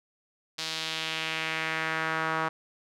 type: tone with band-pass filter sweep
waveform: sawtooth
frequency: 160 Hz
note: D#3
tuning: 49 cents sharp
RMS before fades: -31 dBFS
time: 0.58-2.49 s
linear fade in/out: 10 ms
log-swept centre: 4400 to 1200 Hz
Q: 1.9
effects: none